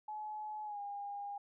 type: tone with pitch glide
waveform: sine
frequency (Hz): 852 to 809.8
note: G#5 to G#5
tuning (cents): +44 to -44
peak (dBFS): -40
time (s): 0.08-1.38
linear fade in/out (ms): 5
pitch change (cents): -88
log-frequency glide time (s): 0.64-0.8
effects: none